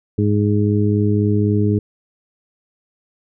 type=harmonic tone; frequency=103.83 Hz; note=G#2; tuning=in tune; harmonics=1 / 2 / 3 / 4; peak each=-16 / -19 / -21 / -22 dBFS; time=0.18-1.79 s; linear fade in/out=5 ms; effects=none